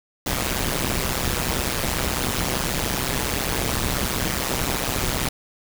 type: noise with amplitude modulation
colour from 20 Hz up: pink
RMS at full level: -20 dBFS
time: 0.26-5.29 s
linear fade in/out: 5 ms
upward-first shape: sine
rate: 130 Hz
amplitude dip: 100%
effects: none